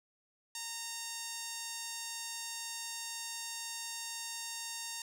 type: tone with band-pass filter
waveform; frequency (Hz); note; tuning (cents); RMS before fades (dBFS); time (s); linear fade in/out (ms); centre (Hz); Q
sawtooth; 922; A#5; -19; -42; 0.55-5.02; 2; 7100; 1.3
effects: none